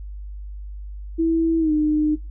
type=tone with pitch glide; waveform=sine; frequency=327.7 to 304 Hz; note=E4 to D#4; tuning=-10 to -40 cents; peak=-16 dBFS; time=1.18-2.16 s; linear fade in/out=20 ms; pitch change=-130 cents; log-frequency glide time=1.59-1.72 s; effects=noise-tail reverb RT60 0.2 s tail -19 dB re dry + added 50 Hz sine -31 dBFS peak until 2.3 s